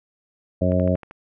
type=harmonic tone; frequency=90.9 Hz; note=F#2; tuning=30 cents flat; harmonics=1 / 2 / 3 / 4 / 5 / 6 / 7; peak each=-22 / -22 / -26 / -32 / -32 / -24 / -25 dBFS; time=0.61-0.96 s; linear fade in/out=10 ms
type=click train; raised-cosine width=0.5 ms; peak=-24 dBFS; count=6; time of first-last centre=0.72-1.111 s; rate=12.8 Hz
effects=none